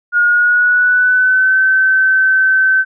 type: tone with pitch glide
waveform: sine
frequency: 1433 to 1535.9 Hz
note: F6 to G6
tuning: +44 to -36 cents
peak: -8 dBFS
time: 0.12-2.85 s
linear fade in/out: 50 ms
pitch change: +120 cents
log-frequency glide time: 0.25-1.59 s
effects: none